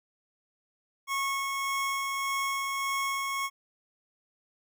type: tone with tremolo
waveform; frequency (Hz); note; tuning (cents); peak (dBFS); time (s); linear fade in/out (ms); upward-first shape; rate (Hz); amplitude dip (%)
25% pulse; 1096; C#6; -20; -24; 1.07-3.5; 50; sine; 1.7; 25
effects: none